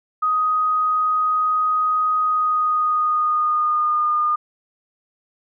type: tone with pitch glide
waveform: sine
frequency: 1251 to 1216.8 Hz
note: D#6 to D#6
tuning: +9 to -39 cents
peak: -16 dBFS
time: 0.22-4.36 s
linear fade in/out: 10 ms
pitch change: -48 cents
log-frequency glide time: 2.19-4.09 s
effects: none